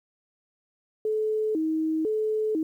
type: tone with vibrato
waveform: sine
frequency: 370 Hz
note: F#4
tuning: in tune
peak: -23 dBFS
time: 1.05-2.63 s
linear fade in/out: 2 ms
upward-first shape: square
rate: 1 Hz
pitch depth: 270 cents each way
effects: 10-bit